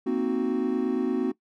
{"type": "chord", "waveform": "triangle", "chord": "C half-diminished seventh", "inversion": "third", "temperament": "equal", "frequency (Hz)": [233.1, 261.6, 311.1, 370], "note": ["Bb3", "C4", "Eb4", "Gb4"], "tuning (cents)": [0, 0, 0, 0], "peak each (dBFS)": [-28, -25, -30, -26], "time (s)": [0.06, 1.32], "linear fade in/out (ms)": 10, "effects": ["noise-tail reverb RT60 0.1 s tail -20 dB re dry"]}